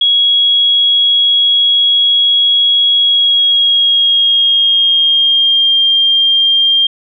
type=tone with pitch glide; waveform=sine; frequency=3322 to 3198 Hz; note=G#7 to G7; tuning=0 to +34 cents; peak=-7 dBFS; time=0.01-6.87 s; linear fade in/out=5 ms; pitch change=-66 cents; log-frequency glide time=2.95-5.8 s; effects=none